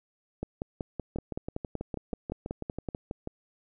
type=two click trains; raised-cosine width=2 ms; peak=-21 / -19 dBFS; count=14 / 14; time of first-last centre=1.16-3.274 / 0.43-2.887 s; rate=6.15 / 5.29 Hz; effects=none